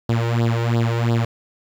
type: tone with flanger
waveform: sawtooth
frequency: 116.54 Hz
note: A#2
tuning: in tune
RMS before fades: -19 dBFS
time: 0.09-1.25 s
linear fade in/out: 5 ms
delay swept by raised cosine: 0.21 to 2.21 ms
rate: 2.9 Hz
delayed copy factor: +0.9
effects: low-pass 4000 Hz 12 dB/octave + 8-bit